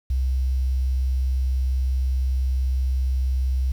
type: tone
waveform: sine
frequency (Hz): 64.7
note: C2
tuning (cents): -19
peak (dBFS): -19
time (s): 0.1-3.72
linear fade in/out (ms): 5
effects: 8-bit